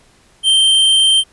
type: tone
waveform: square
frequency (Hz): 3136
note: G7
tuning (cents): 0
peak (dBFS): -9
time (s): 0.43-1.24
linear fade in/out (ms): 50
effects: pink hiss -51 dBFS RMS until 1.32 s + resampled to 24000 Hz